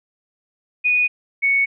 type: tone pair in turn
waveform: sine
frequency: 2472 / 2219 Hz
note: D#7 / C#7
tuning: -12 / +1 cents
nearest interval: major second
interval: 187 cents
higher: first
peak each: -14 / -14 dBFS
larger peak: neither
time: 0.84-1.08 / 1.42-1.66 s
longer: neither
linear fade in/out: 20 ms
effects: none